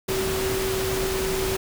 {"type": "tone in noise", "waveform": "sine", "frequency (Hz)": 381, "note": "G4", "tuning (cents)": -49, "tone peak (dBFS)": -25, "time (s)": [0.08, 1.57], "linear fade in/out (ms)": 10, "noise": "pink", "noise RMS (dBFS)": -28, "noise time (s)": [0.08, 1.57], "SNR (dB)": 0, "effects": []}